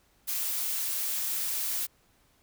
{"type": "noise", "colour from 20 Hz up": "blue", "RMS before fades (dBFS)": -31, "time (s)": [0.27, 1.87], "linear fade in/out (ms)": 20, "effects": ["pink hiss -66 dBFS RMS until 2.42 s"]}